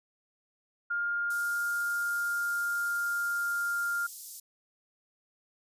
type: tone with pitch glide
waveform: sine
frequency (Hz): 1409 to 1400.9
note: F6 to F6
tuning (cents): +15 to +5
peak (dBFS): -28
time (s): 0.9-4.07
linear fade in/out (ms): 10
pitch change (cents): -10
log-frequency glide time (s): 1.4-3.78
type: high-pass noise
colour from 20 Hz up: white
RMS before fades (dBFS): -43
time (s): 1.3-4.4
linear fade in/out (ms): 5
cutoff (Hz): 5100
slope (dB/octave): 24
effects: resampled to 32000 Hz